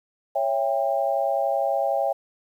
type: chord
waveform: sine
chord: C# diminished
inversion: none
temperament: just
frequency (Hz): 554.4 / 665.2 / 798.3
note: C#5 / E5 / G5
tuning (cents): 0 / +16 / +31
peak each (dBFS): -25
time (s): 0.35-2.13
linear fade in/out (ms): 10
effects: 9-bit